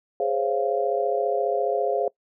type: chord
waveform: sine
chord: Db major seventh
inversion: second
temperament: just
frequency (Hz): 415.8 / 519.7 / 554.4 / 693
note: Ab4 / C5 / Db5 / F5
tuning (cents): +2 / -12 / 0 / -14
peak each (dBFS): -26 / -27 / -28 / -26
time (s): 0.2-2.08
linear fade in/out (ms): 2
effects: noise-tail reverb RT60 0.1 s tail -23 dB re dry